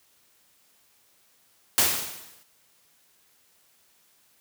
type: noise with exponential decay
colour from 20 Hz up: white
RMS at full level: -18 dBFS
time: 1.78-2.43 s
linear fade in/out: 0 ms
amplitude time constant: 140 ms
effects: white hiss -63 dBFS RMS until 4.4 s + high-pass 60 Hz 12 dB/octave